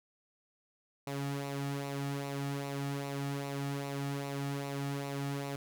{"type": "tone with flanger", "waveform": "sawtooth", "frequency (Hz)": 140, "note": "C#3", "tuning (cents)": 18, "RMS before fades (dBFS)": -37, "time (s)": [1.07, 5.56], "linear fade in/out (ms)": 2, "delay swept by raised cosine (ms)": [0.6, 2], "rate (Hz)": 2.5, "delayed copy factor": -0.55, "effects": []}